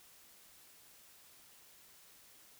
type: silence
effects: white hiss -61 dBFS RMS until 2.59 s

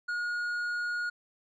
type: tone with tanh clipping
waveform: sine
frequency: 1440 Hz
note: F#6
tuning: 47 cents flat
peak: -31 dBFS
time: 0.08-1.1 s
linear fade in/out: 10 ms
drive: 6 dB
effects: none

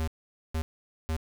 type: tone bursts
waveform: square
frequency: 79.8 Hz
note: D#2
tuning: 44 cents sharp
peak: -28 dBFS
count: 3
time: 0-1.165 s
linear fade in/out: 0 ms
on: 75 ms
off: 470 ms
effects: none

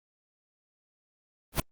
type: noise with exponential growth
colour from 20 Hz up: pink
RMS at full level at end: -19 dBFS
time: 1.52-1.6 s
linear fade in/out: 5 ms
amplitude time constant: 16 ms
effects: Opus 32 kbps

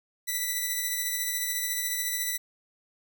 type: tone with tremolo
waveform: 5% pulse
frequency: 1975.5 Hz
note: B6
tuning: in tune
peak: -16 dBFS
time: 0.27-2.38 s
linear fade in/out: 20 ms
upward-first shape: sine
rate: 14 Hz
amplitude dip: 30%
effects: none

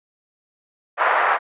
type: band-pass noise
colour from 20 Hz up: white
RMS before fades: -18 dBFS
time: 0.97-1.39 s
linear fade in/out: 50 ms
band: 610 to 1600 Hz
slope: 24 dB/octave
effects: resampled to 8000 Hz

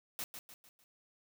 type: noise with echo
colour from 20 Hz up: white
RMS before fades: -40 dBFS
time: 0.19-0.24 s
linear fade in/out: 0 ms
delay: 150 ms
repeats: 4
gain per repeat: -7 dB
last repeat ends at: 0.84 s
effects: none

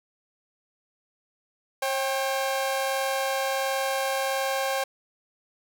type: tone pair together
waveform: sawtooth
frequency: 540 / 789.3 Hz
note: C#5 / G5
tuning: -45 / +12 cents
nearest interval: perfect fifth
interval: 657 cents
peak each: -23 / -25 dBFS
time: 1.82-4.84 s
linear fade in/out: 5 ms
effects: none

